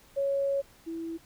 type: tone pair in turn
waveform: sine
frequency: 554.4 / 329.6 Hz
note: C#5 / E4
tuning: 0 / 0 cents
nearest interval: major sixth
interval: 900 cents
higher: first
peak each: -25 / -33 dBFS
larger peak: first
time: 0.16-0.62 / 0.86-1.18 s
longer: first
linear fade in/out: 20 ms
effects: pink hiss -58 dBFS RMS until 1.25 s